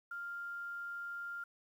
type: tone with quantisation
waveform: sine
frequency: 1396.9 Hz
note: F6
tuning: in tune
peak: -40 dBFS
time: 0.11-1.44 s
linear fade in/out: 5 ms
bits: 11
effects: none